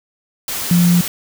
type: tone in noise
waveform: sine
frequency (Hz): 174.61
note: F3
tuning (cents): 0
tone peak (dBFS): -9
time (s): 0.71-1.01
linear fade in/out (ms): 2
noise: white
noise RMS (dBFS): -23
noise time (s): 0.48-1.08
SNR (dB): +11
effects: none